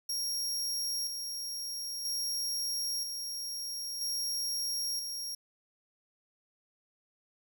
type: tone with tremolo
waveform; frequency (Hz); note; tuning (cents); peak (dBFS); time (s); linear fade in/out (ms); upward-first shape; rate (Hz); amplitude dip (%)
sawtooth; 5588; F8; 0; -29; 0.09-5.35; 5; square; 0.51; 40
effects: none